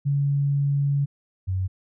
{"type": "tone pair in turn", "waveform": "sine", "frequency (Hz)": [141.3, 93.65], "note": ["C#3", "F#2"], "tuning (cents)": [34, 21], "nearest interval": "perfect fifth", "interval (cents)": 713, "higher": "first", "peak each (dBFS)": [-19, -22], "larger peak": "first", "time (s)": [[0.05, 1.06], [1.47, 1.68]], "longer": "first", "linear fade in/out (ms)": 20, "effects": []}